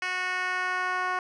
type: tone with band-pass filter sweep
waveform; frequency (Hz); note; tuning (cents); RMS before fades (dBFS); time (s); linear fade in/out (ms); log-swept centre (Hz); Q
10% pulse; 366.5; F#4; -16; -29; 0.02-1.19; 2; 2400 to 1100; 1.3
effects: resampled to 22050 Hz